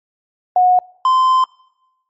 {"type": "tone pair in turn", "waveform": ["sine", "triangle"], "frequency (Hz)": [729, 1035], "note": ["F#5", "C6"], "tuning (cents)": [-26, -19], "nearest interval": "tritone", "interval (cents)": 607, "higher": "second", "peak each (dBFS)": -8, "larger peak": "neither", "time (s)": [[0.56, 0.79], [1.05, 1.44]], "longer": "second", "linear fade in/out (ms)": 2, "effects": ["noise-tail reverb RT60 1.0 s tail -26 dB re dry", "MP3 32 kbps"]}